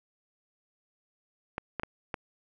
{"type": "clicks", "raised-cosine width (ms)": 0.5, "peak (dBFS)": -17, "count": 4, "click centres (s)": [1.581, 1.797, 1.834, 2.142], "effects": []}